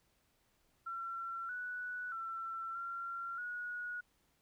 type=tone with pitch steps; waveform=sine; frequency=1357 / 1478 / 1344 / 1374 / 1455 Hz; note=E6 / F#6 / E6 / F6 / F#6; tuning=+50 / -2 / +33 / -29 / -29 cents; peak=-39 dBFS; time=0.86-4.01 s; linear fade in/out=10 ms; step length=630 ms; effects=pink hiss -75 dBFS RMS until 4.41 s